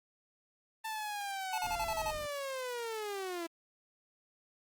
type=linear sweep; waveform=sawtooth; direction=down; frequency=891 to 329.6 Hz; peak=-33 dBFS; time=0.84-3.47 s; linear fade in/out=10 ms
type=tone bursts; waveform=square; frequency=869 Hz; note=A5; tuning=22 cents flat; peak=-34 dBFS; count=7; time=1.53-2.107 s; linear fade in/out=2 ms; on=49 ms; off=39 ms
type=noise; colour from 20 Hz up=brown; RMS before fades=-48 dBFS; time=1.63-2.27 s; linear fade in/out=10 ms
effects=Opus 32 kbps